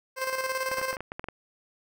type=tone with tremolo; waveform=15% pulse; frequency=523.3 Hz; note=C5; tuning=in tune; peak=-20 dBFS; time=0.16-0.97 s; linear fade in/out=50 ms; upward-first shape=square; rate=18 Hz; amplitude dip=50%
type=clicks; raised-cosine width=0.5 ms; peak=-20 dBFS; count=10; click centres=0.715 / 0.784 / 0.815 / 0.929 / 0.968 / 1.006 / 1.119 / 1.195 / 1.242 / 1.286 s
effects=none

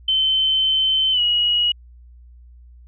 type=tone with pitch glide; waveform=sine; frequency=3076 to 2903 Hz; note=G7 to F#7; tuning=-33 to -34 cents; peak=-15 dBFS; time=0.08-1.72 s; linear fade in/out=5 ms; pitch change=-101 cents; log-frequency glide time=1.12-1.21 s; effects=added 60 Hz sine -42 dBFS peak until 2.87 s

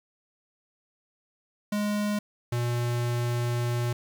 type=tone pair in turn; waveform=square; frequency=207.7 / 120.25 Hz; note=G#3 / B2; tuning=0 / -46 cents; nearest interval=major sixth; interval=946 cents; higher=first; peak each=-26 dBFS; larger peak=neither; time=1.72-2.19 / 2.52-3.93 s; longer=second; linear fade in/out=5 ms; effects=9-bit

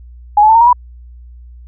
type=tone with pitch steps; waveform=sine; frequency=830.6 / 858.9 / 888.2 / 918.4 / 949.7 / 982.1 Hz; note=G#5 / A5 / A5 / A#5 / A#5 / B5; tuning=0 / -42 / +16 / -26 / +32 / -10 cents; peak=-4 dBFS; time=0.37-0.73 s; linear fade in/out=5 ms; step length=60 ms; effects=added 60 Hz sine -33 dBFS peak until 1.67 s

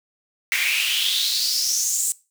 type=noise with high-pass filter sweep; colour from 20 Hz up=pink; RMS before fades=-22 dBFS; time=0.52-2.12 s; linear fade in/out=0 ms; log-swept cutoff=2100 to 8000 Hz; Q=5.9; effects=noise-tail reverb RT60 0.3 s tail -21 dB re dry

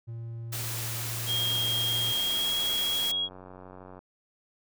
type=tone; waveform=triangle; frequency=115.5 Hz; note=A#2; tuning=16 cents flat; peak=-33 dBFS; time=0.07-2.13 s; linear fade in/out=20 ms
type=noise; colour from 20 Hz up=white; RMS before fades=-35 dBFS; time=0.52-3.12 s; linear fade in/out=10 ms
type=tone with pitch glide; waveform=sine; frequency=3242 to 3302 Hz; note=G#7 to G#7; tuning=-42 to -11 cents; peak=-26 dBFS; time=1.26-3.29 s; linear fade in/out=50 ms; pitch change=+31 cents; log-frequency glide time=2.18-2.56 s
type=click train; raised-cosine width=1 ms; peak=-32 dBFS; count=252; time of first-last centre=1.28-3.991 s; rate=92.6 Hz
effects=none

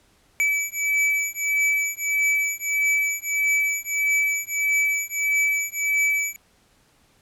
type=beating tone pair; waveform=square; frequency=2300 / 2301.6 Hz; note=D7 / D7; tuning=-37 / -36 cents; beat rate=1.6 Hz; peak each=-24 / -24 dBFS; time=0.4-6.36 s; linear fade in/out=0 ms; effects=pink hiss -60 dBFS RMS until 7.21 s + low-pass 12000 Hz 12 dB/octave

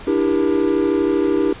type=chord; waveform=triangle; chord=E half-diminished seventh; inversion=third; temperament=just; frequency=296.7 / 329.6 / 395.6 / 474.7 Hz; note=D4 / E4 / G4 / Bb4; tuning=+18 / 0 / +16 / +31 cents; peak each=-18 / -18 / -17 / -22 dBFS; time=0.07-1.53 s; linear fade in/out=5 ms; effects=pink hiss -37 dBFS RMS until 1.6 s + resampled to 8000 Hz

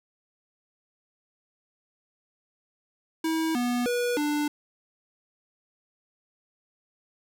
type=tone with pitch steps; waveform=square; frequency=322.1 / 243.9 / 485.2 / 295.7 Hz; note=E4 / B3 / B4 / D4; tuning=-40 / -21 / -31 / +12 cents; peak=-25 dBFS; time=3.24-4.48 s; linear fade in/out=5 ms; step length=310 ms; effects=none

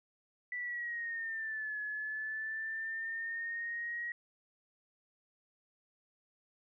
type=linear two-way sweep; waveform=sine; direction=down then up; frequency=1977 to 1700 to 1902 Hz; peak=-36 dBFS; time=0.52-4.12 s; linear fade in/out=2 ms; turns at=1.8 s; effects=none

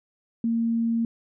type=tone; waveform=sine; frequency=230 Hz; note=A#3; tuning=23 cents flat; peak=-21 dBFS; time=0.44-1.05 s; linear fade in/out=2 ms; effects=none

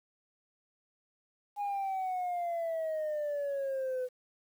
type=exponential sweep; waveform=sine; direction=down; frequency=826 to 500 Hz; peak=-29 dBFS; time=1.56-4.09 s; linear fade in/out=50 ms; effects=tanh soft clip ceiling -30 dBFS + 10-bit

